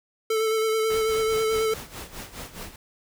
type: tone with vibrato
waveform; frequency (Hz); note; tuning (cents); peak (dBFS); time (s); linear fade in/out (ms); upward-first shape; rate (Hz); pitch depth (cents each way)
square; 440.6; A4; +2; -22; 0.3-1.74; 5; sine; 9.2; 21
type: noise with tremolo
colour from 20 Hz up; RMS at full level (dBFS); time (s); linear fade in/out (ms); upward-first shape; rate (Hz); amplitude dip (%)
pink; -36; 0.9-2.76; 2; sine; 4.8; 75
effects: none

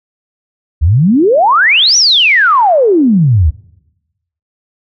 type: exponential two-way sweep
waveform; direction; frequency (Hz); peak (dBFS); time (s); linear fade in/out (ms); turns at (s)
sine; up then down; 69.3 to 6030 to 69.3; -5; 0.81-3.51; 20; 1.97
effects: noise-tail reverb RT60 1.0 s tail -24 dB re dry

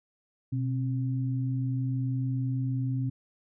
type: tone pair together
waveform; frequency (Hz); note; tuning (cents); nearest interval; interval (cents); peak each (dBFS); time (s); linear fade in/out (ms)
sine; 126.09 / 266.8; B2 / C4; +36 / +34; octave + minor second; 1298; -27 / -34; 0.52-3.1; 10
effects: none

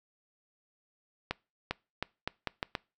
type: accelerating click train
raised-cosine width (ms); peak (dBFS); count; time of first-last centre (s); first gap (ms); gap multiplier
0.3; -15; 7; 1.31-2.752; 400; 0.79
effects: noise-tail reverb RT60 0.3 s tail -24 dB re dry

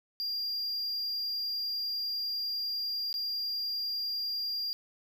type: tone with dropouts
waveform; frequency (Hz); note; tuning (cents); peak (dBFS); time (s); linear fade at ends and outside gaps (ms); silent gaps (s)
triangle; 4790; D8; +33; -30; 0.2-4.73; 0; 3.128-3.141
effects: none

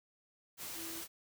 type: tone in noise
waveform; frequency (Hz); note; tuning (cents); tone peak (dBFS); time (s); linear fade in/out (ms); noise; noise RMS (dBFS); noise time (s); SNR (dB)
sine; 329.6; E4; 0; -48; 0.74-1.04; 50; white; -44; 0.57-1.08; -7
effects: none

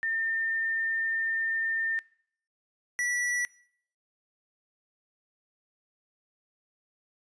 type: tone pair in turn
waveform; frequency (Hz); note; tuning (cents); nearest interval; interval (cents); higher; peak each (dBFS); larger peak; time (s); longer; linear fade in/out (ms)
sine / square; 1807 / 1951.4; A6 / B6; +46 / -21; minor second; 133; second; -27; neither; 0.03-1.99 / 2.99-3.45; first; 0
effects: noise-tail reverb RT60 0.6 s tail -22 dB re dry + resampled to 22050 Hz

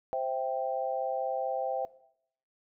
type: chord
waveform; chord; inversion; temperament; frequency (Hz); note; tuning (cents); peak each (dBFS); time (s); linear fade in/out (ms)
sine; C major; none; equal; 523.3 / 659.3 / 784; C5 / E5 / G5; 0 / 0 / 0; -33; 0.13-1.85; 0
effects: noise-tail reverb RT60 0.7 s tail -19 dB re dry

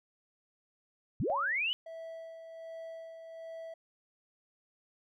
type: linear sweep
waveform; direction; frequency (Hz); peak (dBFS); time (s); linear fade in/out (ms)
sine; up; 75.6 to 3058; -29; 1.2-1.73; 0
type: tone with exponential decay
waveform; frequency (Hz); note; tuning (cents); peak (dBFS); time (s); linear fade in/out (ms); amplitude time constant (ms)
sine; 560; C#5; +18; -31; 1.3-1.6; 0; 65
type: tone with tremolo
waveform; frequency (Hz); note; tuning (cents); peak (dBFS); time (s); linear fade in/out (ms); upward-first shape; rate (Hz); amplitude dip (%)
triangle; 655; E5; -11; -39; 1.86-3.74; 5; sine; 1.3; 45
effects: none

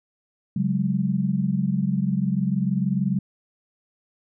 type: chord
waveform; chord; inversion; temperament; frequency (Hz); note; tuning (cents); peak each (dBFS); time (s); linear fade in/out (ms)
sine; C# suspended fourth; none; equal with one note detuned; 138.59 / 185 / 205.3; C#3 / F#3 / G#3; 0 / 0 / -20; -26 / -23 / -25; 0.56-3.19; 5
effects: none

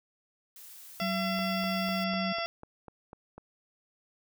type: noise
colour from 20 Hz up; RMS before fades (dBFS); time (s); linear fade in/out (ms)
blue; -49; 0.56-2.04; 2
type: harmonic tone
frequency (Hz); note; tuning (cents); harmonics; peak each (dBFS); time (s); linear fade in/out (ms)
676; E5; +43; 1 / 2 / 3 / 4 / 5 / 7 / 8; -34 / -37 / -39 / -40 / -41 / -42 / -43; 1-2.46; 0
type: tone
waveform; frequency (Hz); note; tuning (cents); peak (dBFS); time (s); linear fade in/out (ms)
sine; 188.8; F#3; +35; -31; 1.01-2.33; 10
type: click train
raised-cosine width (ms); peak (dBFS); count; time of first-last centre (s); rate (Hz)
1; -31; 9; 1.39-3.38; 4.02
effects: none

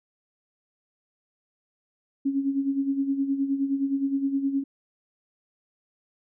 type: tone with tremolo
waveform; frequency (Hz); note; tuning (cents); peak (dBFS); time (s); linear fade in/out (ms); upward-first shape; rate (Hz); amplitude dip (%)
sine; 275; C#4; -14; -20; 2.25-4.64; 10; sine; 9.6; 65
effects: none

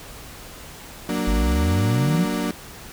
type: chord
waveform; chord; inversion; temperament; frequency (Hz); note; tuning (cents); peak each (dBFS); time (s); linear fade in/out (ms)
35% pulse; Gb augmented; none; equal; 185 / 233.1 / 293.7; Gb3 / Bb3 / D4; 0 / 0 / 0; -25; 1.09-2.51; 2
type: exponential sweep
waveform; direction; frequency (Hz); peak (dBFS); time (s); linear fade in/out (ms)
sine; up; 47.87 to 184.9; -18; 1.27-2.25; 10
effects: pink hiss -40 dBFS RMS until 2.92 s

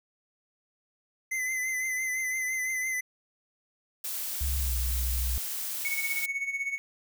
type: tone with vibrato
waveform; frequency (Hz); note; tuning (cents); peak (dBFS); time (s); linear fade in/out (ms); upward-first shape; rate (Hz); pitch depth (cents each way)
square; 2041; C7; -44; -29; 1.31-3.01; 10; triangle; 5.9; 44
type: noise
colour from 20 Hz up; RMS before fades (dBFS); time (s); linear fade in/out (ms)
blue; -34; 4.04-6.26; 5
type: tone with pitch glide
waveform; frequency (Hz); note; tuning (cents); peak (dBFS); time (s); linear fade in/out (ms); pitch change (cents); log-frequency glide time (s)
sine; 67.6 to 61.99; C#2 to B1; -43 to +7; -27; 4.41-5.38; 0; -150; 4.57-4.78
type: tone with tremolo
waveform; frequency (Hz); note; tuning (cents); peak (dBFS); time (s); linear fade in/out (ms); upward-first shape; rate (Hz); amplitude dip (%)
triangle; 2217; C#7; 0; -25; 5.85-6.78; 0; sine; 16; 70
effects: none

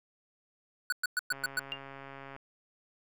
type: tone bursts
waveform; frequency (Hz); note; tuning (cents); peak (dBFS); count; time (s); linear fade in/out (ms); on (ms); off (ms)
square; 1480; F#6; 0; -28; 6; 0.9-1.594; 2; 24; 110
type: click train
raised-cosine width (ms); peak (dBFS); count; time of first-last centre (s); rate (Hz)
0.5; -31; 144; 1.32-2.364; 137
type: tone with exponential decay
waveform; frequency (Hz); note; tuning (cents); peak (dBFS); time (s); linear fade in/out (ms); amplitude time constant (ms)
sine; 2800; F7; +4; -29; 1.72-1.81; 0; 19
effects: none

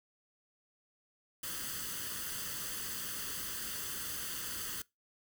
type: noise with comb filter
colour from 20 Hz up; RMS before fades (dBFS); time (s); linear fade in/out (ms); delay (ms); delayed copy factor
white; -40; 1.43-4.82; 5; 0.64; +0.7
effects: noise-tail reverb RT60 0.2 s tail -22 dB re dry

